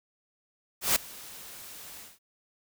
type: noise with ADSR envelope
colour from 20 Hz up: white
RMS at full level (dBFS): -22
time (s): 0.81-2.19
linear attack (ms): 150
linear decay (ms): 4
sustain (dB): -23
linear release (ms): 200
effects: none